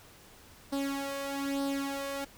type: tone with flanger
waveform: sawtooth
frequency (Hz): 277.2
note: C#4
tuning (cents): 0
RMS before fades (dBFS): -34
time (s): 0.72-2.25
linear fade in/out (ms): 10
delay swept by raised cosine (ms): 0.21 to 1.71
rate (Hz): 1.1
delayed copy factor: +0.7
effects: pink hiss -55 dBFS RMS until 2.37 s